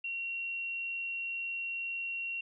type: tone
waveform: sine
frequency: 2741 Hz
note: F7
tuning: 33 cents flat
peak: -34 dBFS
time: 0.04-2.41 s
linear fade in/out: 5 ms
effects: none